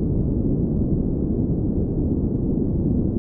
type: low-pass noise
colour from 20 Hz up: white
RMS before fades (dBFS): -21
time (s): 0-3.18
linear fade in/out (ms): 0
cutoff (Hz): 310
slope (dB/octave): 24
effects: none